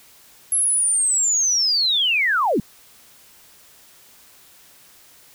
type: linear sweep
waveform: sine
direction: down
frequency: 11175 to 160.3 Hz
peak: -16 dBFS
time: 0.52-2.6 s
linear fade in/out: 2 ms
effects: white hiss -50 dBFS RMS until 5.34 s